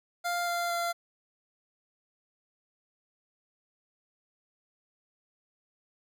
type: tone with pitch steps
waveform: 25% pulse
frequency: 698.5 / 693.3 / 688.1 Hz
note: F5 / F5 / F5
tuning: 0 / -13 / -26 cents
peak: -25 dBFS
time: 0.24-0.93 s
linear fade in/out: 20 ms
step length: 230 ms
effects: none

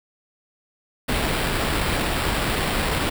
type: noise with sample-and-hold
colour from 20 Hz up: pink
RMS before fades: -23 dBFS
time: 1.08-3.1 s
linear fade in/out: 10 ms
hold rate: 6300 Hz
effects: none

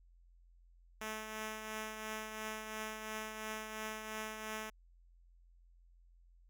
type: tone with tremolo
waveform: 5% pulse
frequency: 217.2 Hz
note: A3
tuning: 22 cents flat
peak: -28 dBFS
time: 1.01-4.7 s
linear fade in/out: 5 ms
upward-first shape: triangle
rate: 2.9 Hz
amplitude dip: 50%
effects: added 43 Hz sine -61 dBFS peak until 6.49 s

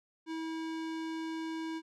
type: tone with low-pass filter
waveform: square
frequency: 323 Hz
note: E4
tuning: 35 cents flat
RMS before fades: -38 dBFS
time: 0.26-1.82 s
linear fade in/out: 50 ms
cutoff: 5500 Hz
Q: 0.67
effects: none

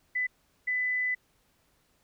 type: tone bursts at uneven times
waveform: sine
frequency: 2000 Hz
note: B6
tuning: 21 cents sharp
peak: -26 dBFS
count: 2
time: 0.15-0.27 / 0.67-1.15 s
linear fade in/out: 10 ms
effects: pink hiss -69 dBFS RMS until 2.03 s

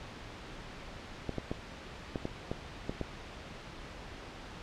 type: clicks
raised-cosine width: 2 ms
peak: -20 dBFS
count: 8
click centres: 1.293 / 1.383 / 1.515 / 2.158 / 2.254 / 2.515 / 2.895 / 3.013 s
effects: pink hiss -46 dBFS RMS until 4.62 s + low-pass 4000 Hz 12 dB/octave

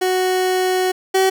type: tone pair in turn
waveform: 30% pulse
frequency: 370 / 380.4 Hz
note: F#4 / F#4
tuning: 0 / +48 cents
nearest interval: unison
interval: 48 cents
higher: second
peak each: -13 / -10 dBFS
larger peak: second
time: 0.01-0.92 / 1.14-1.3 s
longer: first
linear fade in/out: 10 ms
effects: none

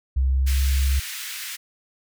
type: tone with pitch glide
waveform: sine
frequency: 65.8 to 67.45 Hz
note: C2 to C#2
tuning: +10 to -47 cents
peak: -17 dBFS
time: 0.16-1 s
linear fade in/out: 10 ms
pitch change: +43 cents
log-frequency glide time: 0.29-0.65 s
type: high-pass noise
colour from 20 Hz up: pink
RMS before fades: -33 dBFS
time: 0.46-1.57 s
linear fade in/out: 20 ms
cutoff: 1700 Hz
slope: 24 dB/octave
effects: none

